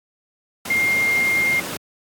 sine tone in noise, 2118 Hz, C7, 21 cents sharp, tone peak -16 dBFS, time 0.7-1.6 s, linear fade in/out 5 ms, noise pink, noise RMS -29 dBFS, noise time 0.65-1.77 s, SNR +10 dB, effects high-pass 150 Hz 12 dB/octave + AAC 64 kbps

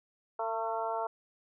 harmonic tone with a mistuned harmonic, 225.3 Hz, A3, 41 cents sharp, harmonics 2 / 3 / 4 / 5 / 6, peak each -39 / -35 / -35 / -41 / -41 dBFS, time 0.39-1.07 s, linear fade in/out 5 ms, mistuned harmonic 5, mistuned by -37 cents, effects none

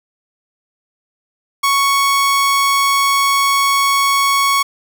sawtooth tone, 1110 Hz, C#6, 2 cents sharp, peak -8 dBFS, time 1.63-4.63 s, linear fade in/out 10 ms, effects none

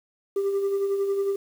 sine tone with tremolo, 395.9 Hz, G4, 17 cents sharp, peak -18 dBFS, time 0.36-1.36 s, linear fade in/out 5 ms, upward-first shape sine, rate 11 Hz, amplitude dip 50%, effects tanh soft clip ceiling -20 dBFS + 8-bit

